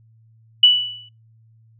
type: tone with exponential decay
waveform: sine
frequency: 2960 Hz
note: F#7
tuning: in tune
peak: -5 dBFS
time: 0.63-1.09 s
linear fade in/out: 5 ms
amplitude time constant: 100 ms
effects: noise-tail reverb RT60 0.2 s tail -23 dB re dry + added 112 Hz sine -50 dBFS peak until 1.79 s